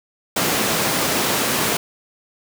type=high-pass noise; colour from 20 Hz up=pink; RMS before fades=-20 dBFS; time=0.36-1.77 s; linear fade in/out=5 ms; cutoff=190 Hz; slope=12 dB/octave; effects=none